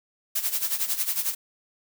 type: noise with tremolo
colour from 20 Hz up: blue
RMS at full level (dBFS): -24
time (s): 0.35-1.35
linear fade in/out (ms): 10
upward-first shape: sine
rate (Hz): 11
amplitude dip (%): 75
effects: none